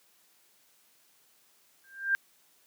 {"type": "tone with exponential growth", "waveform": "sine", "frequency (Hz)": 1588, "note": "G6", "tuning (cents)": 22, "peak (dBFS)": -20, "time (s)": [1.84, 2.15], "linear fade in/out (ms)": 0, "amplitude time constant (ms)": 66, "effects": ["white hiss -65 dBFS RMS until 2.66 s", "high-pass 150 Hz 12 dB/octave"]}